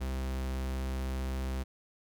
45% pulse tone, 65.4 Hz, C2, in tune, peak -32 dBFS, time 0-1.64 s, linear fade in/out 20 ms, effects none

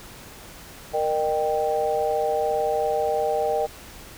sine chord, Eb major, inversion second, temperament equal with one note detuned, 466.2 / 609.1 / 784 Hz, Bb4 / Eb5 / G5, 0 / -37 / 0 cents, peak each -25 dBFS, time 0.93-3.67 s, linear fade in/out 20 ms, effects pink hiss -43 dBFS RMS until 4.17 s

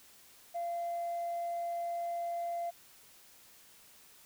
sine tone, 688 Hz, F5, 26 cents flat, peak -32 dBFS, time 0.54-2.71 s, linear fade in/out 20 ms, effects tanh soft clip ceiling -31 dBFS + white hiss -59 dBFS RMS until 4.25 s

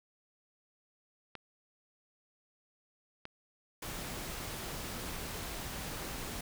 clicks, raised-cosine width 0.3 ms, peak -27 dBFS, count 2, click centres 1.353 / 3.254 s
pink noise, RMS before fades -41 dBFS, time 3.82-6.41 s, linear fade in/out 5 ms
effects none

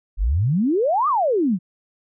sine exponential two-way sweep, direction up then down, 41.2 to 1244.5 to 165.6 Hz, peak -16 dBFS, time 0.17-1.59 s, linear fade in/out 50 ms, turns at 1.08 s, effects none

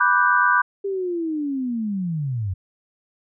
sine chord, G major seventh, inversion first, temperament equal, 987.8 / 1174.7 / 1480 / 1568 Hz, B5 / D6 / F#6 / G6, 0 / 0 / 0 / 0 cents, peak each -20 dBFS, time 0-0.62 s, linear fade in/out 10 ms
sine linear sweep, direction down, 401.7 to 87.7 Hz, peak -22 dBFS, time 0.84-2.54 s, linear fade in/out 10 ms
effects none

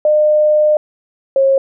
sine tone pair in turn, 606 / 540.9 Hz, D#5 / C#5, -46 / -43 cents, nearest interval major second, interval 197 cents, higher first, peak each -8 dBFS, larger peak neither, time 0.05-0.77 / 1.36-1.58 s, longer first, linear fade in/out 2 ms, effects none

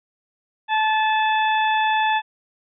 harmonic tone, 869 Hz, A5, 22 cents flat, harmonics 1 / 2 / 3 / 4, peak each -18 / -24 / -28 / -30 dBFS, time 0.68-2.22 s, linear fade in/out 50 ms, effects none

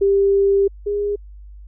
sine tone pair in turn, 396 / 409.5 Hz, G4 / G#4, +18 / -24 cents, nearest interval minor second, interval 58 cents, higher second, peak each -12 / -18 dBFS, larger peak first, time 0.01-0.68 / 0.86-1.16 s, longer first, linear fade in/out 10 ms, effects added 50 Hz sine -36 dBFS peak until 1.67 s

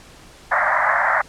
white band-pass noise, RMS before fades -18 dBFS, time 0.51-1.22 s, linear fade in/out 10 ms, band 580 to 2000 Hz, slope 96 dB/octave, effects pink hiss -45 dBFS RMS until 1.28 s + low-pass 9000 Hz 12 dB/octave

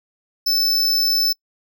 square tone, 5274 Hz, E8, in tune, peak -16 dBFS, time 0.46-1.33 s, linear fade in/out 10 ms, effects noise-tail reverb RT60 0.1 s tail -26 dB re dry

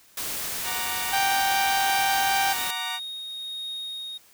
white noise, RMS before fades -31 dBFS, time 0.17-2.71 s, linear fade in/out 5 ms
15% pulse chord, Gb augmented, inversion none, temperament equal, 740 / 932.3 / 1174.7 Hz, Gb5 / Bb5 / D6, 0 / 0 / 0 cents, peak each -28 / -26 / -30 dBFS, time 0.63-3 s, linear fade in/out 50 ms
harmonic tone, 784 Hz, G5, in tune, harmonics 1 / 2 / 3 / 4 / 5 / 6 / 7 / 8, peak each -23 / -29 / -33 / -35 / -37 / -39 / -40 / -41 dBFS, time 1.12-2.54 s, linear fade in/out 20 ms
triangle tone with tremolo, 3729 Hz, A#7, in tune, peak -29 dBFS, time 2.57-4.18 s, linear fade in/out 10 ms, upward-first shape triangle, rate 1.1 Hz, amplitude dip 30%
effects white hiss -56 dBFS RMS until 4.33 s

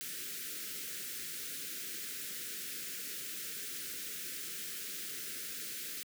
white band-stop noise, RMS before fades -42 dBFS, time 0.01-6.03 s, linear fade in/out 0 ms, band 500 to 1400 Hz, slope 48 dB/octave, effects high-pass 150 Hz 12 dB/octave

